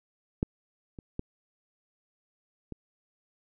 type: clicks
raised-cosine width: 3 ms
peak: -13 / -29 / -19 / -25 dBFS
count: 4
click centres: 0.429 / 0.988 / 1.194 / 2.723 s
effects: none